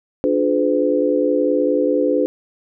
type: chord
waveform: sine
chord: D diminished seventh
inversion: none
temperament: just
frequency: 293.7 / 352.4 / 422.9 / 507.5 Hz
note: D4 / F4 / Ab4 / Cb5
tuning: 0 / +16 / +31 / +47 cents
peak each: -19 / -23 / -21 / -18 dBFS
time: 0.24-2.26 s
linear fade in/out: 0 ms
effects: none